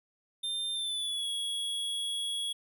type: tone with pitch glide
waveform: square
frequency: 3600 to 3340 Hz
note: A7 to G#7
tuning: +39 to +9 cents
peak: -32 dBFS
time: 0.43-2.53 s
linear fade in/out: 10 ms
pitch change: -130 cents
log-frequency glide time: 0.74-1.28 s
effects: none